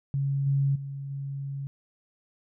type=tone with level steps; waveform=sine; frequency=138.59 Hz; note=C#3; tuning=in tune; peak=-24 / -21 / -33 / -31 dBFS; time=0.14-1.67 s; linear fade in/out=0 ms; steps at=0.46 / 0.75 / 1.1 s; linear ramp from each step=10 ms; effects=none